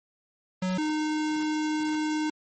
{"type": "tone pair in turn", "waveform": "square", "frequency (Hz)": [185, 307.2], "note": ["F#3", "D#4"], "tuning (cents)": [0, -22], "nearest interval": "major sixth", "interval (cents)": 878, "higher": "second", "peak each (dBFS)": -26, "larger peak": "neither", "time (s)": [[0.62, 0.78], [0.78, 2.3]], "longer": "second", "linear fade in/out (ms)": 5, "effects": ["low-pass 9000 Hz 12 dB/octave", "MP3 32 kbps"]}